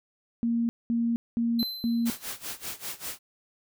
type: tone bursts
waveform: sine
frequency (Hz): 233.2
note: A#3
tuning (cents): +1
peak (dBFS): -23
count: 4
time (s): 0.43-2.1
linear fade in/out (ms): 0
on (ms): 260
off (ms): 210
type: tone with exponential decay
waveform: square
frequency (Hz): 4065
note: B7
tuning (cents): +49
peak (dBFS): -27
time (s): 1.59-2.33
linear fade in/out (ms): 5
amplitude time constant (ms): 160
type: noise with tremolo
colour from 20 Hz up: white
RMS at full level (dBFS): -34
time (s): 2.05-3.19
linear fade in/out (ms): 20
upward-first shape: sine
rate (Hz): 5.1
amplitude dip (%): 90
effects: none